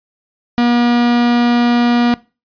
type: tone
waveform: 45% pulse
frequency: 240 Hz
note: B3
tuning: 49 cents flat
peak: -10 dBFS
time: 0.58-2.14 s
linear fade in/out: 0 ms
effects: noise-tail reverb RT60 0.3 s tail -21 dB re dry + resampled to 11025 Hz